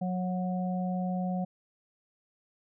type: harmonic tone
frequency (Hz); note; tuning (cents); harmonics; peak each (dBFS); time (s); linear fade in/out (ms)
182.8; F#3; -21; 1 / 3 / 4; -29 / -40 / -37; 0.01-1.45; 10
effects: none